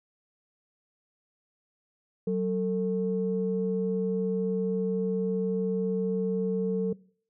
sine tone pair together, 187.58 / 448.2 Hz, F#3 / A4, +24 / +32 cents, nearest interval octave + minor third, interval 1508 cents, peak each -27 dBFS, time 2.27-6.93 s, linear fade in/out 5 ms, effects noise-tail reverb RT60 0.5 s tail -22 dB re dry + tanh soft clip ceiling -17 dBFS

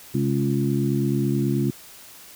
harmonic tone with a mistuned harmonic, 69.3 Hz, C#2, in tune, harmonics 2 / 3 / 4 / 5, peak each -23 / -25 / -26 / -27 dBFS, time 0.14-1.71 s, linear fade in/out 10 ms, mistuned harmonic 2, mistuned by -65 cents, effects white hiss -45 dBFS RMS until 2.35 s

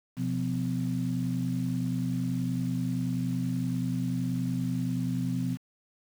sine tone cluster, 125.5 / 176 / 254.4 Hz, B2 / F3 / C4, +28 / +14 / -48 cents, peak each -31 dBFS, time 0.16-5.58 s, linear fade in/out 50 ms, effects tanh soft clip ceiling -17 dBFS + 8-bit

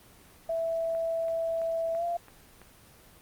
sine tone with pitch glide, 659.3 to 688.1 Hz, E5 to F5, 0 to -26 cents, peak -27 dBFS, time 0.49-2.17 s, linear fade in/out 5 ms, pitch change +74 cents, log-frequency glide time 1.94-2.04 s
click train, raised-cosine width 0.5 ms, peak -33 dBFS, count 6, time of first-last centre 0.95-2.617 s, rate 3 Hz
effects pink hiss -55 dBFS RMS until 3.21 s + Opus 24 kbps

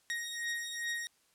sawtooth beating tone pair, 1874 / 1876.5 Hz, A#6 / A#6, +9 / +11 cents, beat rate 2.5 Hz, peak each -34 / -36 dBFS, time 0.1-1.07 s, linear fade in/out 0 ms, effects white hiss -70 dBFS RMS until 1.34 s + low-pass 11000 Hz 12 dB/octave

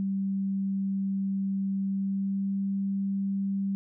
sine tone with pitch glide, 194.8 to 196.27 Hz, G3 to G3, -11 to +2 cents, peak -26 dBFS, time 0-3.75 s, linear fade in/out 0 ms, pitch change +13 cents, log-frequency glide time 1.87-2.54 s, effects none

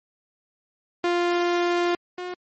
sawtooth tone pair in turn, 349.2 / 360.1 Hz, F4 / F#4, 0 / -47 cents, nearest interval minor second, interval 53 cents, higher second, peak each -16 / -26 dBFS, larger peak first, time 1.04-1.95 / 2.18-2.34 s, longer first, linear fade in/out 2 ms, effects low-pass 4000 Hz 12 dB/octave + MP3 32 kbps

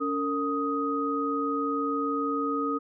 sine tone cluster, 282.9 / 456.1 / 1251 Hz, C#4 / A#4 / D#6, +35 / -38 / +9 cents, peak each -29 / -32 / -29 dBFS, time 0-2.79 s, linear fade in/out 20 ms, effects none

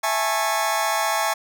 sawtooth chord, A major seventh, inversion second, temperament just, 660 / 825 / 880 / 1100 Hz, E5 / G#5 / A5 / C#6, +2 / -12 / 0 / -14 cents, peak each -22 dBFS, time 0.03-1.34 s, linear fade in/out 10 ms, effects none

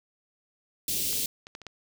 white band-stop noise, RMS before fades -29 dBFS, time 0.88-1.26 s, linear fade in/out 2 ms, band 440 to 2900 Hz, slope 24 dB/octave
clicks, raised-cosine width 0.2 ms, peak -24 / -30 / -26 / -22 / -29 / -22 dBFS, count 6, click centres 1.129 / 1.172 / 1.469 / 1.551 / 1.617 / 1.667 s
effects none

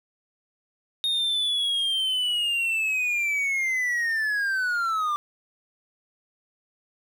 triangle linear sweep, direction down, 3713 to 1174.7 Hz, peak -21 dBFS, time 1.04-5.16 s, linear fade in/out 0 ms, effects 9-bit

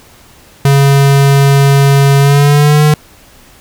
square tone with pitch glide, 139.1 to 150.82 Hz, C#3 to D3, +6 to +46 cents, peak -5 dBFS, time 0.65-2.94 s, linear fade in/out 2 ms, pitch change +140 cents, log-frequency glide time 2.19-2.83 s, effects pink hiss -41 dBFS RMS until 3.6 s

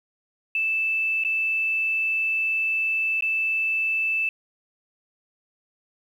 sine tone with dropouts, 2637 Hz, E7, in tune, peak -21 dBFS, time 0.55-4.29 s, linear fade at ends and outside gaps 2 ms, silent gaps 1.238-1.248 / 3.208-3.223 s, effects 9-bit

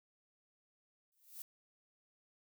violet noise with exponential growth, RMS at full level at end -44 dBFS, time 1.12-1.42 s, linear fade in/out 1 ms, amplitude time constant 65 ms, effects none

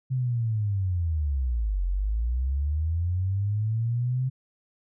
sine linear two-way sweep, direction down then up, 131.6 to 43.65 to 131.6 Hz, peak -23 dBFS, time 0.1-4.3 s, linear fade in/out 20 ms, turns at 1.85 s, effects none

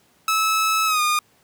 sawtooth tone with pitch glide, 1300 to 1220 Hz, E6 to D#6, -24 to -34 cents, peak -14 dBFS, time 0.28-1.19 s, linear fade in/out 2 ms, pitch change -110 cents, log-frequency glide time 0.86-1.01 s, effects pink hiss -59 dBFS RMS until 1.43 s + high-pass 100 Hz 12 dB/octave

